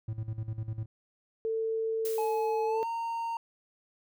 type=tone with tremolo; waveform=triangle; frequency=110 Hz; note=A2; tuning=in tune; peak=-29 dBFS; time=0.08-0.86 s; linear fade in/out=5 ms; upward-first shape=square; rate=10 Hz; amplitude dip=75%
type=tone; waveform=sine; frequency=446.5 Hz; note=A4; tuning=25 cents sharp; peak=-28 dBFS; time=1.45-2.83 s; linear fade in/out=0 ms
type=noise with exponential decay; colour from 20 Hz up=blue; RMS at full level=-39 dBFS; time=2.05-2.88 s; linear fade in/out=1 ms; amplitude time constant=180 ms
type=tone with pitch glide; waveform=triangle; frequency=850 to 921.6 Hz; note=G#5 to A#5; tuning=+40 to -20 cents; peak=-29 dBFS; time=2.18-3.37 s; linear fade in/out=2 ms; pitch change=+140 cents; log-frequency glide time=2.66-2.87 s
effects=none